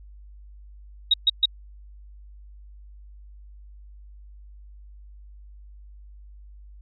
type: tone bursts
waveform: sine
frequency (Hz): 3788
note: A#7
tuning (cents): +27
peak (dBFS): -14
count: 3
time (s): 1.11-1.457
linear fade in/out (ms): 5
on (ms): 29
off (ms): 130
effects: added 50 Hz sine -43 dBFS peak until 6.81 s